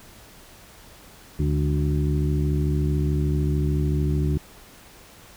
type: harmonic tone with a mistuned harmonic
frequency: 73.5 Hz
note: D2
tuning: 2 cents sharp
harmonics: 1 / 2 / 3 / 4 / 5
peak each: -23 / -23 / -33 / -30 / -32 dBFS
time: 1.39-4.38 s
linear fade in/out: 5 ms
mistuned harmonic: 3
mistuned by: -70 cents
effects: pink hiss -48 dBFS RMS until 5.36 s